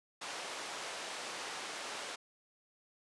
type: band-pass noise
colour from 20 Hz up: pink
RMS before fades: -43 dBFS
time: 0.21-2.16 s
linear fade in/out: 10 ms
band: 540 to 7500 Hz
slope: 12 dB/octave
effects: resampled to 24000 Hz